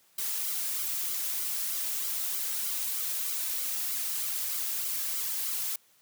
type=noise with flanger; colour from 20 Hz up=blue; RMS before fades=-32 dBFS; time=0.18-5.76 s; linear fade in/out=5 ms; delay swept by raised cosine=1.1 to 2.8 ms; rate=3.2 Hz; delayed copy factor=-0.6; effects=white hiss -64 dBFS RMS until 6.01 s + high-pass 100 Hz 12 dB/octave